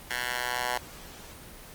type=tone with high-pass filter sweep; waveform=10% pulse; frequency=123.47 Hz; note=B2; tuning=in tune; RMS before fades=-31 dBFS; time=0.1-0.78 s; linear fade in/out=5 ms; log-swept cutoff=1500 to 950 Hz; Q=1.9; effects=pink hiss -46 dBFS RMS until 1.74 s + Opus 24 kbps